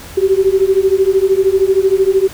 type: beating tone pair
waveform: sine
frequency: 378.1 / 391.1 Hz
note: F#4 / G4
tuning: +38 / -4 cents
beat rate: 13 Hz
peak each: -12 dBFS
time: 0.17-2.28 s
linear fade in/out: 10 ms
effects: added 80 Hz sine -40 dBFS peak until 2.33 s + pink hiss -34 dBFS RMS until 2.33 s